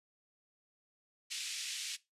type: band-pass noise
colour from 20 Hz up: pink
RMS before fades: -41 dBFS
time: 1.3-1.97 s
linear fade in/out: 20 ms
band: 2500 to 8700 Hz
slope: 24 dB/octave
effects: noise-tail reverb RT60 0.2 s tail -18 dB re dry + resampled to 32000 Hz

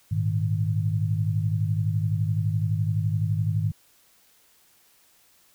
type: chord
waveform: sine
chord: Ab suspended second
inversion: none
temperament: equal with one note detuned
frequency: 103.83 / 115.67 / 155.56 Hz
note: Ab2 / Bb2 / Eb3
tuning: 0 / -13 / 0 cents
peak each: -24 / -29 / -27 dBFS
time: 0.11-3.72 s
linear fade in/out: 10 ms
effects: white hiss -60 dBFS RMS until 5.54 s

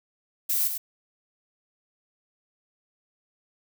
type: noise with echo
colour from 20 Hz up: violet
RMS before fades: -25 dBFS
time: 0.49-0.68 s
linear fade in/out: 10 ms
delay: 100 ms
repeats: 1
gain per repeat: -6 dB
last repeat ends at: 0.78 s
effects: none

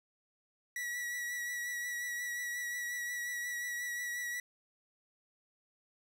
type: tone with vibrato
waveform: 45% pulse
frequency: 1935 Hz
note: B6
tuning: 36 cents flat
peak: -36 dBFS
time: 0.76-4.4 s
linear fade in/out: 2 ms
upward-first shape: triangle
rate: 5.6 Hz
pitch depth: 25 cents each way
effects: none

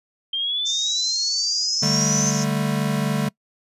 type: exponential sweep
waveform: sine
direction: up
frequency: 3161 to 6272 Hz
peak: -21 dBFS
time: 0.33-2.31 s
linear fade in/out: 5 ms
type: band-pass noise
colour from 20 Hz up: white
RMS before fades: -29 dBFS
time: 0.65-2.45 s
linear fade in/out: 20 ms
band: 5200 to 6800 Hz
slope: 96 dB/octave
type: chord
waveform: square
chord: D suspended fourth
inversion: none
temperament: equal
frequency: 146.83 / 196 / 220 Hz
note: D3 / G3 / A3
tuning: 0 / 0 / 0 cents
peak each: -24 / -26 / -26 dBFS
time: 1.82-3.29 s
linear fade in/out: 10 ms
effects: noise-tail reverb RT60 0.1 s tail -24 dB re dry + resampled to 32000 Hz

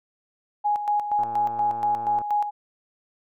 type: tone with tremolo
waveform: sine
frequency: 830.6 Hz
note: G#5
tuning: in tune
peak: -19 dBFS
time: 0.64-2.51 s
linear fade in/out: 20 ms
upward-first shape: square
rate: 4.2 Hz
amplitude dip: 60%
type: click train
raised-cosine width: 1 ms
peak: -27 dBFS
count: 118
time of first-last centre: 1.19-2.216 s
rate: 114 Hz
effects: none

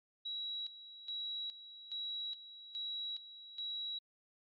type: tone with tremolo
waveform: sine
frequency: 3882 Hz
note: B7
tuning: 31 cents flat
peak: -38 dBFS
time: 0.25-3.99 s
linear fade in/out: 10 ms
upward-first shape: square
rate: 1.2 Hz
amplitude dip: 75%
effects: MP3 32 kbps

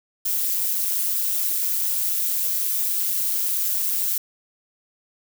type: noise with amplitude modulation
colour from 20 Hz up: violet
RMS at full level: -20 dBFS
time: 0.25-4.18 s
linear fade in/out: 5 ms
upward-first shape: sine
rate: 189 Hz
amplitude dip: 70%
effects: none

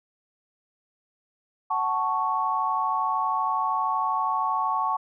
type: chord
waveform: sine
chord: F# minor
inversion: none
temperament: equal with one note detuned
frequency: 747.3 / 880 / 1108.7 Hz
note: F#5 / A5 / C#6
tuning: +17 / 0 / 0 cents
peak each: -30 / -27 / -25 dBFS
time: 1.7-4.97 s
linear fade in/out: 10 ms
effects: none

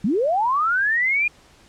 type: linear sweep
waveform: sine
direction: up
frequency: 170.7 to 2452 Hz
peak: -17 dBFS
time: 0.04-1.28 s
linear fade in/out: 5 ms
effects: pink hiss -52 dBFS RMS until 1.68 s + low-pass 8000 Hz 12 dB/octave

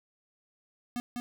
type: tone with echo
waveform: square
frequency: 243 Hz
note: B3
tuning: 28 cents flat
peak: -32 dBFS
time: 0.96-1 s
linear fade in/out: 0 ms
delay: 200 ms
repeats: 1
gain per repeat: -2 dB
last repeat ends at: 1.2 s
effects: none

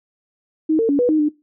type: tone with pitch steps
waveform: sine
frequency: 314.5 / 453 / 283.8 / 489.8 / 310.5 / 299.1 Hz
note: D#4 / A#4 / C#4 / B4 / D#4 / D4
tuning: +19 / -50 / +41 / -14 / -3 / +32 cents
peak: -13 dBFS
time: 0.69-1.29 s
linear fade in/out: 10 ms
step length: 100 ms
effects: noise-tail reverb RT60 0.2 s tail -18 dB re dry

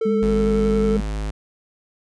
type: tone with vibrato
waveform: triangle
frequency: 442.6 Hz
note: A4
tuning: 10 cents sharp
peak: -17 dBFS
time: 0.01-0.97 s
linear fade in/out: 5 ms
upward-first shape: sine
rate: 11 Hz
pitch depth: 19 cents each way
type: tone with pitch glide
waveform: sine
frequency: 205.5 to 204 Hz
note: G#3 to G#3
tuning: -18 to -31 cents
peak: -19 dBFS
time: 0.05-1.01 s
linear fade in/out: 10 ms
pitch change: -13 cents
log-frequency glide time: 0.18-0.7 s
type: tone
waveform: square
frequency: 52.2 Hz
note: G#1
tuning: 10 cents sharp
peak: -24 dBFS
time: 0.22-1.31 s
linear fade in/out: 10 ms
effects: resampled to 22050 Hz

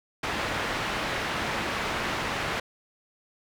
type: low-pass noise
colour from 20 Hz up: white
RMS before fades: -30 dBFS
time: 0.23-2.6 s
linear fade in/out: 5 ms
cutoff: 2100 Hz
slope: 12 dB/octave
effects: none

